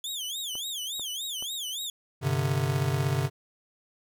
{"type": "tone with vibrato", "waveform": "sawtooth", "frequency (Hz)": 3356, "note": "G#7", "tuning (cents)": 17, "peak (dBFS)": -29, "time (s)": [0.04, 1.9], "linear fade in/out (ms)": 2, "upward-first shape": "sine", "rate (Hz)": 3.5, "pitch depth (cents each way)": 220}
{"type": "clicks", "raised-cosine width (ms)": 1, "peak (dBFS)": -30, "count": 3, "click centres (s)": [0.554, 0.996, 1.425]}
{"type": "chord", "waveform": "square", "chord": "G suspended fourth", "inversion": "none", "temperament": "just", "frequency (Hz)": [98, 130.67, 147], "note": ["G2", "C3", "D3"], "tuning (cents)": [0, -2, 2], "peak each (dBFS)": [-33, -28, -30], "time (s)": [2.21, 3.3], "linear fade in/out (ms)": 50}
{"effects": []}